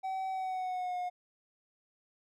triangle tone with pitch glide, 762 to 719.6 Hz, G5 to F#5, -49 to -48 cents, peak -31 dBFS, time 0.03-1.1 s, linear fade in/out 20 ms, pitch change -99 cents, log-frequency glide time 0.3-0.98 s, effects none

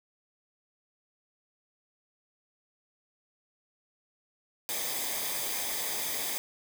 white noise with comb filter, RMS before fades -33 dBFS, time 4.69-6.38 s, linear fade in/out 0 ms, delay 0.71 ms, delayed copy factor -0.6, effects none

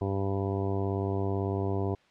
harmonic tone, 98 Hz, G2, in tune, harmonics 1 / 2 / 3 / 4 / 5 / 6 / 7 / 8 / 9 / 10, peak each -30 / -37 / -36 / -33 / -40 / -45 / -39 / -47 / -45 / -44 dBFS, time 0.01-1.95 s, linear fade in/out 5 ms, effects white hiss -62 dBFS RMS until 2.1 s + low-pass 3000 Hz 12 dB/octave

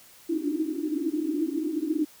white band-pass noise, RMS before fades -28 dBFS, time 0.29-2.05 s, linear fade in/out 10 ms, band 290 to 330 Hz, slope 96 dB/octave, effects white hiss -53 dBFS RMS until 2.2 s

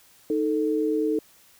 sine tone pair together, 311.5 / 440.5 Hz, D#4 / A4, +2 / +2 cents, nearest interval tritone, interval 600 cents, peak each -24 dBFS, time 0.3-1.19 s, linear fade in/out 2 ms, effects white hiss -56 dBFS RMS until 1.59 s

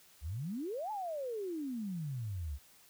sine exponential two-way sweep, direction up then down, 65.41 to 880 to 65.41 Hz, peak -36 dBFS, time 0.21-2.59 s, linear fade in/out 50 ms, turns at 0.91 s, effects white hiss -62 dBFS RMS until 2.89 s

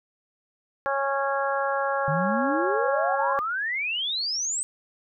harmonic tone, 275.5 Hz, C#4, 11 cents flat, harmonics 2 / 3 / 4 / 5 / 6, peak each -27 / -29 / -30 / -31 / -32 dBFS, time 0.86-3.39 s, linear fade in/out 0 ms
sine exponential sweep, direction up, 145.8 to 8372 Hz, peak -25 dBFS, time 2.08-4.63 s, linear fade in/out 0 ms
effects none

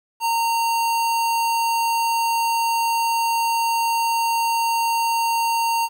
square tone, 921 Hz, A#5, 21 cents flat, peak -19 dBFS, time 0.2-5.89 s, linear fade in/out 50 ms, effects 9-bit

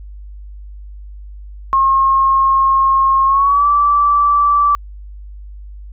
sine tone with pitch glide, 1077 to 1161 Hz, C6 to D6, +50 to -20 cents, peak -9 dBFS, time 1.73-4.75 s, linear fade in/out 0 ms, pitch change +130 cents, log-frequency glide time 3.26-3.66 s, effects added 50 Hz sine -30 dBFS peak until 5.92 s

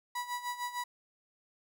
35% pulse tone with tremolo, 977 Hz, B5, 19 cents flat, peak -31 dBFS, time 0.15-0.84 s, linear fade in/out 5 ms, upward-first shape sine, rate 6.6 Hz, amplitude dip 75%, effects 12-bit

